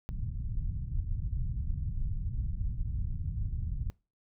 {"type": "low-pass noise", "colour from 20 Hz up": "pink", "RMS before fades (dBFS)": -33, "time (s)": [0.09, 3.9], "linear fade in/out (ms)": 0, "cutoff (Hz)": 130, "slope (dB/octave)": 24, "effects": ["noise-tail reverb RT60 0.3 s tail -24 dB re dry"]}